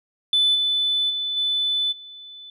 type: tone with level steps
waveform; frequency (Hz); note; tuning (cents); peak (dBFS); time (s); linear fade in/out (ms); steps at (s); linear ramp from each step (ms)
sine; 3500; A7; -10; -14 / -18 / -23 / -19 / -38; 0.33-2.5; 2; 0.54 / 1.09 / 1.36 / 1.91; 20
effects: tanh soft clip ceiling -12 dBFS